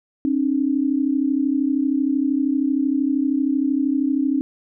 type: tone pair together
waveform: sine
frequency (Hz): 268.4 / 301.3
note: C4 / D4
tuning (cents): +44 / +44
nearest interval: major second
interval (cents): 200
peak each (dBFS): -19 / -21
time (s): 0.25-4.41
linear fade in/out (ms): 0
effects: none